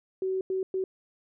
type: tone bursts at uneven times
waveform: sine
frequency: 377.8 Hz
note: F#4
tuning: 36 cents sharp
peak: -26 dBFS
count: 3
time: 0.22-0.41 / 0.5-0.63 / 0.74-0.84 s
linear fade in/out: 2 ms
effects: none